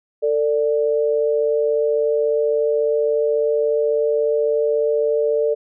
sine tone pair together, 448.2 / 588.2 Hz, A4 / D5, +32 / +3 cents, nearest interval perfect fourth, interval 471 cents, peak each -17 / -20 dBFS, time 0.22-5.55 s, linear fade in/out 20 ms, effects none

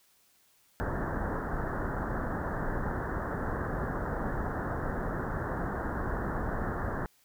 pink low-pass noise, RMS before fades -33 dBFS, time 0.8-7.06 s, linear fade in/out 0 ms, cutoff 1800 Hz, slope 96 dB/octave, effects white hiss -66 dBFS RMS until 7.24 s

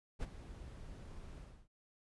brown noise with ADSR envelope, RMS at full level -37 dBFS, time 0.19-1.68 s, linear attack 37 ms, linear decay 28 ms, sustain -13 dB, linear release 300 ms, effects resampled to 24000 Hz

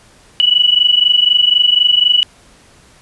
sine tone pair together, 2936 / 2960 Hz, F#7 / F#7, -14 / 0 cents, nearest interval unison, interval 14 cents, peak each -11 dBFS, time 0.4-2.23 s, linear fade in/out 0 ms, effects pink hiss -46 dBFS RMS until 3.01 s + resampled to 24000 Hz

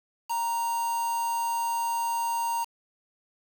triangle tone with quantisation, 930 Hz, A#5, 4 cents flat, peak -24 dBFS, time 0.29-2.65 s, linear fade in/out 20 ms, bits 6, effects none

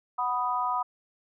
sine chord, B major, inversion second, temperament equal, 740 / 987.8 / 1244.5 Hz, F#5 / B5 / D#6, 0 / 0 / 0 cents, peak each -32 / -28 / -30 dBFS, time 0.18-0.83 s, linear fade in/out 10 ms, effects none

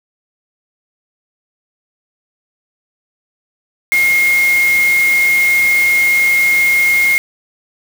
sine tone in noise, 2143 Hz, C7, 41 cents sharp, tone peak -9 dBFS, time 3.92-7.18 s, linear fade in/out 0 ms, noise white, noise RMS -24 dBFS, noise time 3.92-7.18 s, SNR +12 dB, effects none

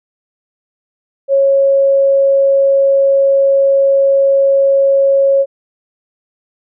sine tone, 549 Hz, C#5, 17 cents flat, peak -7 dBFS, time 1.28-5.46 s, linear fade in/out 50 ms, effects none

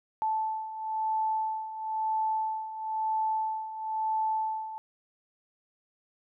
sine beating tone pair, 875 / 876 Hz, A5 / A5, -10 / -8 cents, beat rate 1 Hz, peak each -34 / -29 dBFS, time 0.22-4.78 s, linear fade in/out 0 ms, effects none

